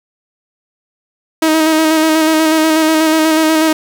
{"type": "tone with vibrato", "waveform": "sawtooth", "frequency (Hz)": 316.3, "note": "D#4", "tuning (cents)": 29, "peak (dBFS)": -5, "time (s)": [1.42, 3.73], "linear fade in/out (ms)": 5, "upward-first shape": "square", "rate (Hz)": 8.2, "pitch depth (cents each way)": 22, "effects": ["7-bit"]}